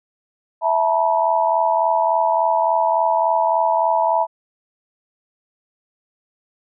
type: chord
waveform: sine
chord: E suspended fourth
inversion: none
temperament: equal with one note detuned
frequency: 659.3 / 880 / 963.5 Hz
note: E5 / A5 / B5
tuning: 0 / 0 / -43 cents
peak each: -19 dBFS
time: 0.61-4.27 s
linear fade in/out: 50 ms
effects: none